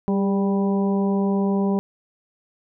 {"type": "harmonic tone with a mistuned harmonic", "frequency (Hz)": 196.1, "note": "G3", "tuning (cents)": 1, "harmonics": [1, 2, 3, 4, 5], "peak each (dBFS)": [-19, -25, -32, -33, -34], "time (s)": [0.08, 1.79], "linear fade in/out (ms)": 0, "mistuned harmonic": 2, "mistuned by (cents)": 35, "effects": []}